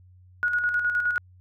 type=tone with tremolo; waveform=sine; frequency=1452 Hz; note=F#6; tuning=33 cents flat; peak=-20 dBFS; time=0.43-1.18 s; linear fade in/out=0 ms; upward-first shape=square; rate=9.6 Hz; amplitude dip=45%; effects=added 91 Hz sine -50 dBFS peak until 1.4 s